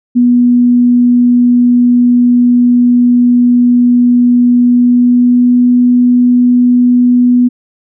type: tone with pitch glide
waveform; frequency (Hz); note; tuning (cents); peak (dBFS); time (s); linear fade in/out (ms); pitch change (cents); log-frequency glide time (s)
sine; 243.8 to 245.9; B3 to B3; -22 to -7; -4; 0.15-7.49; 20; +15; 4.6-5.7
effects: none